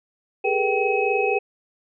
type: tone cluster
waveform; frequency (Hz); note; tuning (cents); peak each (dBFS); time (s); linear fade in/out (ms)
sine; 402.2 / 425.9 / 481.9 / 774 / 2553; G4 / G#4 / B4 / G5 / D#7; +44 / +44 / -43 / -22 / +44; -25; 0.44-1.39; 10
effects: none